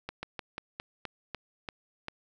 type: slowing click train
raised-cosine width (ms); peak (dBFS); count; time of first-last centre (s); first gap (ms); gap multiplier
0.3; -20; 9; 0.09-2.084; 140; 1.16
effects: none